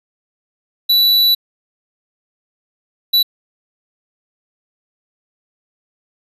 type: tone bursts at uneven times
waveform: square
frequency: 3951 Hz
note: B7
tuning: in tune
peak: -10 dBFS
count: 2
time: 0.89-1.35 / 3.13-3.23 s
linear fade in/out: 10 ms
effects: resampled to 32000 Hz